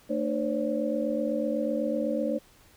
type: tone cluster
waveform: sine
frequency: 225.4 / 300.2 / 520 / 568 Hz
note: A3 / D4 / C5 / C#5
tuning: +42 / +38 / -11 / +42 cents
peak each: -31 dBFS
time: 0.09-2.39 s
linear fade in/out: 20 ms
effects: pink hiss -58 dBFS RMS until 2.76 s